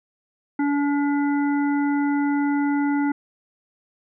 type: harmonic tone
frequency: 286.3 Hz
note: D4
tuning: 44 cents flat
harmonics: 1 / 3 / 5 / 7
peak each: -19 / -29 / -33 / -36 dBFS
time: 0.59-3.12 s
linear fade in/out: 5 ms
effects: none